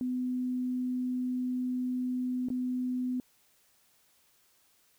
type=tone with dropouts; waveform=sine; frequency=251.7 Hz; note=B3; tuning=33 cents sharp; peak=-29 dBFS; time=0.01-3.2 s; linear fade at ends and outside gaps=1 ms; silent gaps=2.486-2.502 s; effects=white hiss -67 dBFS RMS until 4.98 s